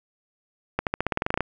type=accelerating click train; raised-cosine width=0.5 ms; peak=-8 dBFS; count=13; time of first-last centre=0.79-1.407 s; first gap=78 ms; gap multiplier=0.92; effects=none